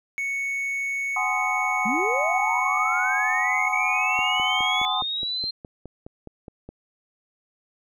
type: tone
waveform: triangle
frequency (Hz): 2217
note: C#7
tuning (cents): 0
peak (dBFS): -23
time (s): 0.18-4.85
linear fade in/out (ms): 0
type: chord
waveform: sine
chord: Ab dominant seventh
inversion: third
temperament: just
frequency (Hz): 747.5 / 830.6 / 1038.3 / 1245.9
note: Gb5 / Ab5 / C6 / Eb6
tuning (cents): +17 / 0 / -14 / +2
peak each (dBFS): -28 / -30 / -29 / -31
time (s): 1.16-5.02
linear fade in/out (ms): 5
type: linear sweep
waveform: sine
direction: up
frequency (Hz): 190.3 to 4186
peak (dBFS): -25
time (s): 1.85-5.51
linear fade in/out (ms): 10
type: click train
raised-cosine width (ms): 2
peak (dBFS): -25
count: 13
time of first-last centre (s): 4.19-6.69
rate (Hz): 4.8
effects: none